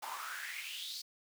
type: noise with high-pass filter sweep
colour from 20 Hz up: pink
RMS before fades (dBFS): -43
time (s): 0.02-1.02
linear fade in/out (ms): 10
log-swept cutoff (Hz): 850 to 4700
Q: 6
effects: none